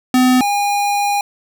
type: tone pair in turn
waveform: square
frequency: 253.8 / 814 Hz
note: B3 / G#5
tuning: +47 / -35 cents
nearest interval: octave + minor sixth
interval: 2018 cents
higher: second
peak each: -10 / -15 dBFS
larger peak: first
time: 0.14-0.41 / 0.41-1.21 s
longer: second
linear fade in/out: 2 ms
effects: none